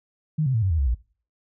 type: tone with pitch steps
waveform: sine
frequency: 154.5 / 131.43 / 111.8 / 95.11 / 80.9 / 68.82 / 58.54 Hz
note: D#3 / C3 / A2 / F#2 / E2 / C#2 / A#1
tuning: -12 / +8 / +28 / +48 / -32 / -12 / +8 cents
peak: -19 dBFS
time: 0.38-0.947 s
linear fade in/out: 10 ms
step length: 81 ms
effects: noise-tail reverb RT60 0.4 s tail -20 dB re dry